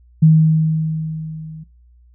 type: tone with level ramp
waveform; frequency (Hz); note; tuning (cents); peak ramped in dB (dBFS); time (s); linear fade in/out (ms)
sine; 158.1; D#3; +28; -5 to -31; 0.22-1.64; 10
effects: noise-tail reverb RT60 0.4 s tail -21 dB re dry + added 60 Hz sine -46 dBFS peak until 2.14 s